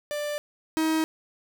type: tone pair in turn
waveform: 45% pulse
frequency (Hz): 590 / 317.5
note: D5 / D#4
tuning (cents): +8 / +35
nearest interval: major seventh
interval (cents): 1073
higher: first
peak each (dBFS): -28 / -22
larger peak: second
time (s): 0.11-0.38 / 0.77-1.04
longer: neither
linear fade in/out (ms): 0
effects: none